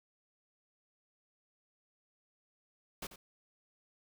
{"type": "noise with echo", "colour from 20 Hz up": "pink", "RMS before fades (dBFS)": -42, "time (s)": [3.02, 3.07], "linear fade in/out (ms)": 5, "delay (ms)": 90, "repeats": 1, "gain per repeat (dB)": -12, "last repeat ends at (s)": 3.16, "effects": []}